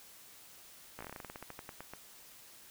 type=slowing click train; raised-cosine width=0.5 ms; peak=-29 dBFS; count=18; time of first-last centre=0.99-1.936 s; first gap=16 ms; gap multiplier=1.14; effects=white hiss -56 dBFS RMS until 2.7 s